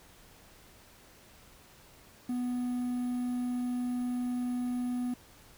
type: tone with quantisation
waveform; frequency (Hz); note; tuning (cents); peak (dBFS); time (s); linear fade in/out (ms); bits
triangle; 246.9; B3; 0; -28; 2.29-5.14; 5; 9
effects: pink hiss -57 dBFS RMS until 5.57 s